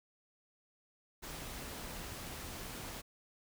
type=noise; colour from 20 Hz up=pink; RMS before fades=-45 dBFS; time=1.22-3.02 s; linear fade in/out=20 ms; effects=none